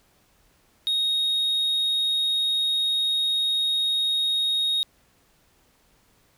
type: tone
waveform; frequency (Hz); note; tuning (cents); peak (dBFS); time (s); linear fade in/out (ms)
sine; 3742; A#7; +6; -18; 0.87-4.83; 0
effects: tanh soft clip ceiling -20 dBFS + pink hiss -62 dBFS RMS until 6.37 s